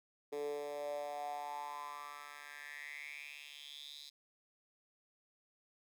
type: tone with high-pass filter sweep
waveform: 10% pulse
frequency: 145.6 Hz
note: D3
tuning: 15 cents flat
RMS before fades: -45 dBFS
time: 0.32-4.1 s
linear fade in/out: 10 ms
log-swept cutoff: 400 to 4200 Hz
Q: 6.7
effects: none